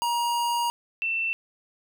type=tone pair in turn; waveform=square / sine; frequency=948 / 2681 Hz; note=A#5 / E7; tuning=+29 / +29 cents; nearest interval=octave + tritone; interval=1800 cents; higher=second; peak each=-24 dBFS; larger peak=neither; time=0.02-0.7 / 1.02-1.33 s; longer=first; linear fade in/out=0 ms; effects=none